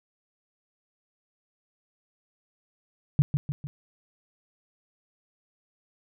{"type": "tone with echo", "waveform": "sine", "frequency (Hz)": 144.4, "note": "D3", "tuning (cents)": -29, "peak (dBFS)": -14, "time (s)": [3.19, 3.22], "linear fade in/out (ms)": 0, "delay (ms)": 150, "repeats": 3, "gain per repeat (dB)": -6, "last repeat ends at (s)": 3.67, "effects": []}